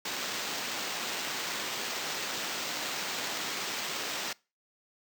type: noise with sample-and-hold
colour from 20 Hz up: white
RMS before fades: -35 dBFS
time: 0.05-4.33 s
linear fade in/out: 5 ms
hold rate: 11025 Hz
effects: noise-tail reverb RT60 0.3 s tail -24 dB re dry + high-pass 200 Hz 12 dB/octave